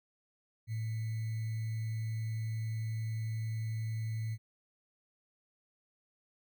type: tone with sample-and-hold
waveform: sine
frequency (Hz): 111.1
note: A2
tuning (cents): +17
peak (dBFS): -33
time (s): 0.67-4.38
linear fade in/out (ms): 50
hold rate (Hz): 2100
effects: none